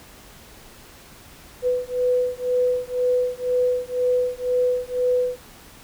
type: beating tone pair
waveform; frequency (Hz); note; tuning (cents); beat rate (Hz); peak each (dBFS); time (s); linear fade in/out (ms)
sine; 496.9 / 498.9; B4 / B4; +11 / +17; 2; -22; 1.62-5.4; 50
effects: pink hiss -46 dBFS RMS until 5.83 s